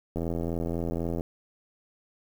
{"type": "click train", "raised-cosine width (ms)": 2, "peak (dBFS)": -18, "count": 89, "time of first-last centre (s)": [0.16, 1.209], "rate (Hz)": 83.9, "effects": ["8-bit"]}